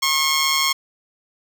10% pulse tone with amplitude modulation, 1083 Hz, C#6, 41 cents flat, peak -6 dBFS, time 0.02-0.73 s, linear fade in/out 10 ms, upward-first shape sine, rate 150 Hz, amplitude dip 50%, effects none

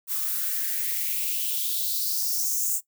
violet noise with high-pass filter sweep, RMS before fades -27 dBFS, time 0.07-2.81 s, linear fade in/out 50 ms, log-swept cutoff 1100 to 7600 Hz, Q 3.9, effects noise-tail reverb RT60 0.1 s tail -17 dB re dry

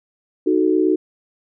sine chord, D# diminished, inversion none, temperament equal with one note detuned, 311.1 / 370 / 438.2 Hz, D#4 / F#4 / A4, 0 / 0 / -7 cents, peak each -17 / -17 / -22 dBFS, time 0.46-0.96 s, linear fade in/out 10 ms, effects none

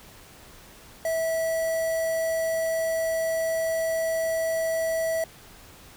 square tone with notch filter, 652 Hz, E5, 19 cents flat, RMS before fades -26 dBFS, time 1.05-5.24 s, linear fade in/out 2 ms, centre 3500 Hz, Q 0.92, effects pink hiss -49 dBFS RMS until 5.96 s

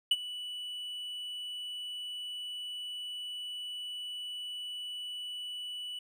triangle tone with ADSR envelope, 2960 Hz, F#7, in tune, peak -19 dBFS, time 0.11-5.99 s, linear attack 5 ms, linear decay 39 ms, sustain -17 dB, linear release 4 ms, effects none

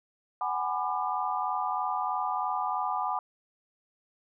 sine chord, G# half-diminished seventh, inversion third, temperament just, 747.5 / 830.6 / 996.7 / 1196.1 Hz, F#5 / G#5 / B5 / D6, +17 / 0 / +16 / +31 cents, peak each -33 dBFS, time 0.41-3.19 s, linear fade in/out 2 ms, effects none

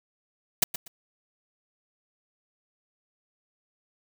white noise with echo, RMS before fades -20 dBFS, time 0.62-0.64 s, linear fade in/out 5 ms, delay 120 ms, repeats 2, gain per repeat -12 dB, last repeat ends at 0.88 s, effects none

